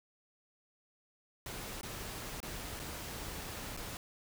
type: noise with dropouts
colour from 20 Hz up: pink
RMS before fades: -43 dBFS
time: 1.46-3.97 s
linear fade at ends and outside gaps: 1 ms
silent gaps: 1.811-1.831 / 2.403-2.429 / 2.794-2.798 / 3.766-3.773 s
effects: none